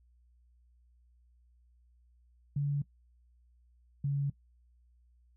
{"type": "tone pair in turn", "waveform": "sine", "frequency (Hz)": [142.9, 140.77], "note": ["D3", "C#3"], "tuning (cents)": [-47, 27], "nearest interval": "unison", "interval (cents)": 26, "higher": "first", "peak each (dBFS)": -28, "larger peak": "neither", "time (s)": [[2.56, 2.82], [4.04, 4.3]], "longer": "neither", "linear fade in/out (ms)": 5, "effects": ["noise-tail reverb RT60 0.1 s tail -19 dB re dry", "added 60 Hz sine -62 dBFS peak until 5.36 s"]}